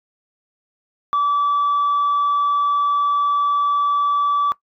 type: tone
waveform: sine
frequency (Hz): 1154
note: D6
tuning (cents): -31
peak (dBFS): -13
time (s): 1.13-4.52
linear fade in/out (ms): 0
effects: noise-tail reverb RT60 0.1 s tail -20 dB re dry + tanh soft clip ceiling -13 dBFS